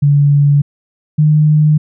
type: tone pair in turn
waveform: sine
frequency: 143.6 / 152.14 Hz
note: D3 / D#3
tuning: -39 / -39 cents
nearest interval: minor second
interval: 100 cents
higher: second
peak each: -6 dBFS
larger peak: neither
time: 0.02-0.62 / 1.18-1.78 s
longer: neither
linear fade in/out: 10 ms
effects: none